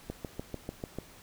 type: click train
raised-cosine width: 2 ms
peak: -22 dBFS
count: 7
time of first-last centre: 0.1-0.986 s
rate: 6.77 Hz
effects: pink hiss -54 dBFS RMS until 1.22 s